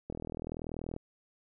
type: click train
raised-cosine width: 2 ms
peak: -25 dBFS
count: 36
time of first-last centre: 0.1-0.964 s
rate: 40.5 Hz
effects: none